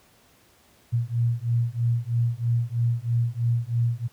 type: beating tone pair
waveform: sine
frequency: 116.54 / 119.64 Hz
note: A#2 / A#2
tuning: 0 / +45 cents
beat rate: 3.1 Hz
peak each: -24 dBFS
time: 0.92-4.08 s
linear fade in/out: 20 ms
effects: pink hiss -58 dBFS RMS until 4.12 s + high-pass 60 Hz 12 dB/octave